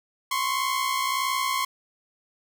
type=tone pair together; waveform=sawtooth; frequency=1036 / 1097.6 Hz; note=C6 / C#6; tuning=-17 / -17 cents; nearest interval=minor second; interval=100 cents; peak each=-23 dBFS; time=0.31-1.65 s; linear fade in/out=5 ms; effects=none